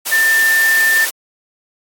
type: tone in noise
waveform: sine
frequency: 1787 Hz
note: A6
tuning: 26 cents sharp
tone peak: -10 dBFS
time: 0.11-1.06 s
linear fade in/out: 20 ms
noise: white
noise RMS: -20 dBFS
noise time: 0.05-1.11 s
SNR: +7 dB
effects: high-pass 400 Hz 12 dB/octave + AAC 64 kbps